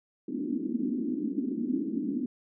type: band-pass noise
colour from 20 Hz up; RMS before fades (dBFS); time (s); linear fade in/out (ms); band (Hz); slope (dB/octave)
pink; -31; 0.28-2.26; 5; 230 to 310; 48
effects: none